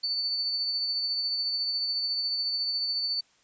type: tone with tremolo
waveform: sine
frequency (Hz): 4500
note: C#8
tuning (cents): +25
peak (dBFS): -25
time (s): 0.03-3.21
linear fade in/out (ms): 10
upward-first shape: triangle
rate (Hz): 14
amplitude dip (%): 35
effects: white hiss -64 dBFS RMS until 3.43 s + resampled to 16000 Hz